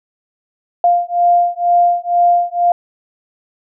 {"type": "beating tone pair", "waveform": "sine", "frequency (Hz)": [698.5, 700.6], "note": ["F5", "F5"], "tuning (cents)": [0, 5], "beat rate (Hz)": 2.1, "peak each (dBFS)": -13, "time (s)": [0.84, 2.72], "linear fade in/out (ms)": 2, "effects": []}